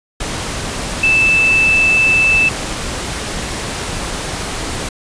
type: tone in noise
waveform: sine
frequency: 2637 Hz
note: E7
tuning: in tune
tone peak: -9 dBFS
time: 1.03-2.49 s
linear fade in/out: 5 ms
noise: pink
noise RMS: -22 dBFS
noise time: 0.2-4.89 s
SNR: +10 dB
effects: resampled to 22050 Hz